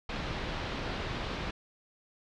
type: low-pass noise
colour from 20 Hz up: pink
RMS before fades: -36 dBFS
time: 0.09-1.51 s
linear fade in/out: 5 ms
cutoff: 4200 Hz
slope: 24 dB/octave
effects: none

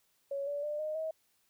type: tone with pitch steps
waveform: sine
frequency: 557 / 576 / 595.6 / 615.9 / 636.9 Hz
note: C#5 / D5 / D5 / D#5 / D#5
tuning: +8 / -34 / +24 / -18 / +40 cents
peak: -33 dBFS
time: 0.31-1.11 s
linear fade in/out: 5 ms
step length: 160 ms
effects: white hiss -73 dBFS RMS until 1.49 s

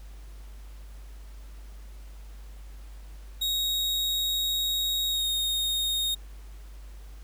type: tone with pitch glide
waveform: 40% pulse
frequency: 3773 to 3715 Hz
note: A#7 to A#7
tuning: +20 to -7 cents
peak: -24 dBFS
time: 3.41-6.15 s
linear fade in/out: 10 ms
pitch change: -27 cents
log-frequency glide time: 5.09-5.28 s
effects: added 50 Hz sine -41 dBFS peak until 7.23 s + pink hiss -57 dBFS RMS until 7.23 s

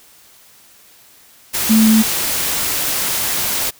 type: tone in noise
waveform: sine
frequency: 220 Hz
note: A3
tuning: in tune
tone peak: -8 dBFS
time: 1.69-2.03 s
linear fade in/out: 20 ms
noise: white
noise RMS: -19 dBFS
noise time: 1.53-3.71 s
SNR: +8 dB
effects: white hiss -47 dBFS RMS until 3.79 s

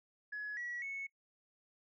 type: tone with pitch steps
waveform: sine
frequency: 1690 / 1930.1 / 2204 Hz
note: G#6 / B6 / C#7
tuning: +30 / -40 / -11 cents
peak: -38 dBFS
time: 0.32-1.07 s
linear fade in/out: 10 ms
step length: 250 ms
effects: noise-tail reverb RT60 0.1 s tail -25 dB re dry + tanh soft clip ceiling -35 dBFS

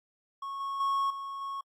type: tone with level steps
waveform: triangle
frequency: 1100 Hz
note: C#6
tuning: 14 cents flat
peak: -33 / -30 / -24 / -34 / -32 dBFS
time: 0.42-1.61 s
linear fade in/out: 5 ms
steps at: 0.6 / 0.8 / 1.1 / 1.41 s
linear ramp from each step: 5 ms
effects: AAC 64 kbps

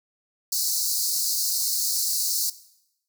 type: high-pass noise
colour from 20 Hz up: pink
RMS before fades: -25 dBFS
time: 0.52-2.5 s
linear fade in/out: 5 ms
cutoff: 4200 Hz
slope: 96 dB/octave
effects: noise-tail reverb RT60 0.8 s tail -17 dB re dry

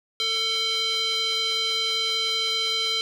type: tone with band-pass filter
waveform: square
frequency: 447.4 Hz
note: A4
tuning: 29 cents sharp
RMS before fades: -25 dBFS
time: 0.2-3.01 s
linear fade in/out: 0 ms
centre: 3600 Hz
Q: 8
effects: none

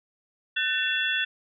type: tone cluster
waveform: sine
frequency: 1508 / 1787 / 2711 / 3416 Hz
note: F#6 / A6 / E7 / G#7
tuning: +32 / +26 / +48 / +48 cents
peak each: -29 dBFS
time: 0.56-1.25 s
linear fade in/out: 10 ms
effects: none

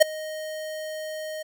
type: tone with ADSR envelope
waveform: square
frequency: 622.3 Hz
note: D#5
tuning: in tune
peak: -9 dBFS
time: 0-1.43 s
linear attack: 20 ms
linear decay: 9 ms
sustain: -23 dB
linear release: 11 ms
effects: none

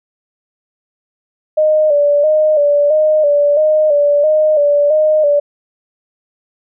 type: tone with vibrato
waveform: sine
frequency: 598 Hz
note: D5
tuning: 31 cents sharp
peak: -8 dBFS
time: 1.57-5.4 s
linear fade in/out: 10 ms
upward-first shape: square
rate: 1.5 Hz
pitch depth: 53 cents each way
effects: none

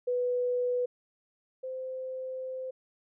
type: tone pair in turn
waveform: sine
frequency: 493.9 / 517.9 Hz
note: B4 / C5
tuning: 0 / -18 cents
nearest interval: minor second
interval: 82 cents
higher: second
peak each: -26 / -34 dBFS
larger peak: first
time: 0.07-0.86 / 1.63-2.71 s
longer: second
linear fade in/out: 10 ms
effects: none

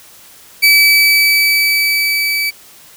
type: tone with level ramp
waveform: 30% pulse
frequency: 2300 Hz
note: D7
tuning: 37 cents flat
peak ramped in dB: -3 to -12 dBFS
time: 0.62-2.51 s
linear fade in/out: 20 ms
effects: white hiss -41 dBFS RMS until 2.96 s

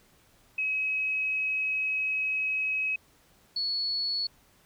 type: tone pair in turn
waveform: sine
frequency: 2552 / 4399 Hz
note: D#7 / C#8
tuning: +43 / -14 cents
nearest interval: major sixth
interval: 943 cents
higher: second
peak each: -26 / -27 dBFS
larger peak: first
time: 0.58-2.96 / 3.56-4.27 s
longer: first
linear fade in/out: 5 ms
effects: pink hiss -62 dBFS RMS until 4.65 s

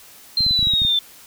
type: linear sweep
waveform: sine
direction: down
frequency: 4176 to 3520 Hz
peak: -15 dBFS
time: 0.37-0.99 s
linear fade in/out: 2 ms
type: clicks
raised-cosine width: 5 ms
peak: -17 dBFS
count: 9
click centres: 0.407 / 0.465 / 0.51 / 0.592 / 0.628 / 0.671 / 0.737 / 0.819 / 0.85 s
effects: white hiss -45 dBFS RMS until 1.26 s

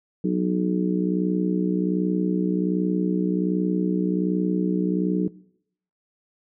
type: harmonic tone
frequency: 61.3 Hz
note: B1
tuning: 12 cents flat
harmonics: 3 / 4 / 5 / 6 / 7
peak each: -22 / -34 / -25 / -31 / -31 dBFS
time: 0.24-5.28 s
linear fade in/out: 5 ms
effects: noise-tail reverb RT60 0.7 s tail -20 dB re dry

